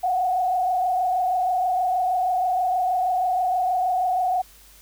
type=tone with frequency modulation; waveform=sine; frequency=734 Hz; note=F#5; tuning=14 cents flat; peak=-19 dBFS; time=0.03-4.42 s; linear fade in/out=10 ms; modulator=26.3 Hz; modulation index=1; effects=added 50 Hz sine -53 dBFS peak until 4.81 s + white hiss -51 dBFS RMS until 4.81 s